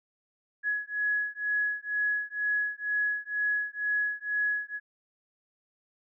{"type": "beating tone pair", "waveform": "sine", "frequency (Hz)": [1681, 1683.1], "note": ["G#6", "G#6"], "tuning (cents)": [20, 23], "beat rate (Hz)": 2.1, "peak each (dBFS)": -30, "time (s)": [0.63, 4.8], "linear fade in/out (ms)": 50, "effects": []}